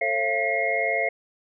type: tone cluster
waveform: sine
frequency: 444.2 / 542 / 681 / 1943 / 2143 Hz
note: A4 / C#5 / F5 / B6 / C7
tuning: +16 / -39 / -44 / -29 / +41 cents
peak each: -31 / -29 / -26 / -33 / -25 dBFS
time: 0.01-1.09 s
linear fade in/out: 5 ms
effects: none